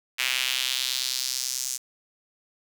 sawtooth tone with high-pass filter sweep, 129.2 Hz, C3, 21 cents flat, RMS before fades -28 dBFS, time 0.18-1.78 s, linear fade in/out 20 ms, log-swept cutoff 2400 to 6700 Hz, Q 2.2, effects 8-bit

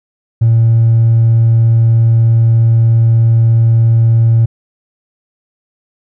sine tone with hard clipping, 114.6 Hz, A#2, 29 cents flat, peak -6 dBFS, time 0.41-4.46 s, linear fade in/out 10 ms, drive 1 dB, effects none

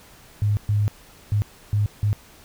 sine tone bursts at uneven times, 103.83 Hz, G#2, in tune, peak -17 dBFS, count 5, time 0.42-0.57 / 0.69-0.88 / 1.32-1.42 / 1.73-1.86 / 2.03-2.13 s, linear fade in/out 0 ms, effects pink hiss -49 dBFS RMS until 2.44 s

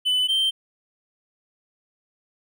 triangle tone pair in turn, 3004 / 3132 Hz, F#7 / G7, +26 / -2 cents, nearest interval minor second, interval 72 cents, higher second, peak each -17 dBFS, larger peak neither, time 0.05-0.28 / 0.28-0.51 s, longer neither, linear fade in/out 20 ms, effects none

